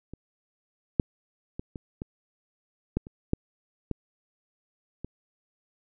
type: clicks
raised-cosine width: 3 ms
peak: -27 / -7 / -21 / -24 / -21 / -12 / -30 / -10 / -16 / -22 dBFS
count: 10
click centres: 0.136 / 0.998 / 1.595 / 1.758 / 2.019 / 2.97 / 3.069 / 3.334 / 3.913 / 5.046 s
effects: none